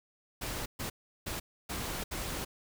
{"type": "noise bursts at uneven times", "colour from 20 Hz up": "pink", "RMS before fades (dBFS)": -37, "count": 5, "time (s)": [[0.41, 0.66], [0.79, 0.9], [1.26, 1.4], [1.69, 2.04], [2.11, 2.45]], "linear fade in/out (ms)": 10, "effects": []}